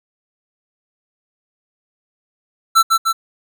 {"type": "tone with echo", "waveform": "square", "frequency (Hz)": 1335, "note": "E6", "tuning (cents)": 22, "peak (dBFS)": -8, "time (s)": [2.75, 2.83], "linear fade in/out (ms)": 20, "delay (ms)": 150, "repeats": 2, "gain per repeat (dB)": -3, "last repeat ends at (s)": 3.13, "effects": []}